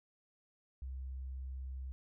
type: tone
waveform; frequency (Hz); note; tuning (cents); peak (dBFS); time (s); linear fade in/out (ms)
sine; 65.41; C2; 0; -40; 0.82-1.92; 0
effects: none